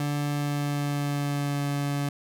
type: tone with pitch glide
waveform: 30% pulse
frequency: 145.4 to 142.74 Hz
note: D3 to D3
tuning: -17 to -49 cents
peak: -23 dBFS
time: 0-2.09 s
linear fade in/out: 2 ms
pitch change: -32 cents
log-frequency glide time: 0.24-1.66 s
effects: none